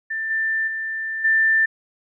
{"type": "tone with level steps", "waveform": "sine", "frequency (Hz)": 1780, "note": "A6", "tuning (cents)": 20, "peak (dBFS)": [-23, -19, -24, -14], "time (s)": [0.1, 1.66], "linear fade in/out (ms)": 10, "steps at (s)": [0.3, 0.67, 1.24], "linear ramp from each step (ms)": 10, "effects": []}